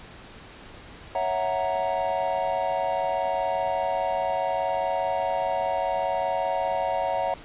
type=chord; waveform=triangle; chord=F# dominant seventh; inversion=second; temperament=equal; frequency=554.4 / 659.3 / 740 / 932.3 Hz; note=C#5 / E5 / F#5 / A#5; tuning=0 / 0 / 0 / 0 cents; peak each=-28 / -27 / -26 / -28 dBFS; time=1.15-7.34 s; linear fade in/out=2 ms; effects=pink hiss -45 dBFS RMS until 7.44 s + resampled to 8000 Hz